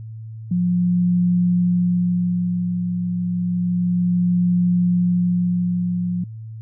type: tone with tremolo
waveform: sine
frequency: 177.3 Hz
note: F3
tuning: 26 cents sharp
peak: -14 dBFS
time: 0.51-6.24 s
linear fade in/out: 5 ms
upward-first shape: sine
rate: 0.3 Hz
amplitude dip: 50%
effects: added 111 Hz sine -31 dBFS peak until 6.61 s